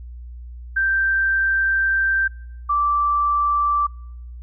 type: tone pair in turn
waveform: sine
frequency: 1568 / 1167.6 Hz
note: G6 / D6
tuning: 0 / -10 cents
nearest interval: perfect fourth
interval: 510 cents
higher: first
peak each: -16 dBFS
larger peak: neither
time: 0.76-2.28 / 2.69-3.87 s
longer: first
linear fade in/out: 10 ms
effects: noise-tail reverb RT60 0.8 s tail -26 dB re dry + added 60 Hz sine -33 dBFS peak until 4.42 s